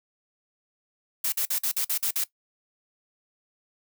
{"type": "noise bursts", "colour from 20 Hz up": "blue", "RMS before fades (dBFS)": -26, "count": 8, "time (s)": [1.24, 2.24], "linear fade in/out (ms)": 5, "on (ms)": 83, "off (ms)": 48, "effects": ["noise-tail reverb RT60 0.1 s tail -18 dB re dry"]}